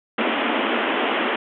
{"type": "band-pass noise", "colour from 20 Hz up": "pink", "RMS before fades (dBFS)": -22, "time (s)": [0.18, 1.36], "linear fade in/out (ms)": 5, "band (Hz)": [220, 3300], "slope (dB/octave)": 96, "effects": []}